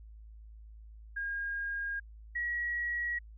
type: tone pair in turn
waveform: sine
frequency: 1623 / 1914 Hz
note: G#6 / A#6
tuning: -40 / +45 cents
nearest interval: minor third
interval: 285 cents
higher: second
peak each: -33 / -31 dBFS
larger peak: second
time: 1.16-2 / 2.35-3.19 s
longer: neither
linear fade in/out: 10 ms
effects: added 54 Hz sine -48 dBFS peak until 3.37 s